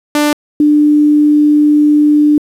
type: tone pair in turn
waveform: sawtooth / sine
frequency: 296.1 / 297.4 Hz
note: D4 / D4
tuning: +14 / +22 cents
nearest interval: unison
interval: 8 cents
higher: second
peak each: -5 dBFS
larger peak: neither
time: 0.15-0.33 / 0.6-2.38 s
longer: second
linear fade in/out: 2 ms
effects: resampled to 32000 Hz + 7-bit